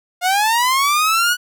sawtooth linear sweep, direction up, 703 to 1480 Hz, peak -10 dBFS, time 0.21-1.37 s, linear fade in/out 50 ms, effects none

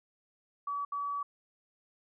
sine tone bursts at uneven times, 1142 Hz, D6, 49 cents flat, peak -32 dBFS, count 2, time 0.67-0.85 / 0.92-1.23 s, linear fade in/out 5 ms, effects none

